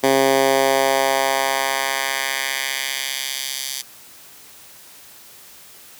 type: tone with high-pass filter sweep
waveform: 10% pulse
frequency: 135 Hz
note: C#3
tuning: 45 cents flat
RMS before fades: -20 dBFS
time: 0.03-3.82 s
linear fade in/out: 10 ms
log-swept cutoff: 320 to 4600 Hz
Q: 1.1
effects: white hiss -44 dBFS RMS until 5.99 s + high-pass 60 Hz 12 dB/octave